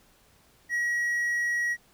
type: tone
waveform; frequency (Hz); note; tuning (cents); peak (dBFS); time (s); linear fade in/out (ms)
triangle; 1910; A#6; +42; -23; 0.69-1.77; 50
effects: pink hiss -61 dBFS RMS until 1.93 s